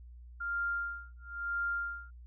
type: tone with tremolo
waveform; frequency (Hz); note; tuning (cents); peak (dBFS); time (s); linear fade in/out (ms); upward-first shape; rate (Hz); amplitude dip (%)
sine; 1396.9; F6; 0; -30; 0.4-2.11; 10; sine; 1; 100
effects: added 60 Hz sine -48 dBFS peak until 2.26 s